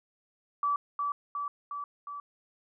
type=tone with echo; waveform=sine; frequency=1153 Hz; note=D6; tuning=32 cents flat; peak=-25 dBFS; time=0.63-0.76 s; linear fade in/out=2 ms; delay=360 ms; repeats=4; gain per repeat=-3 dB; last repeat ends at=2.2 s; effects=none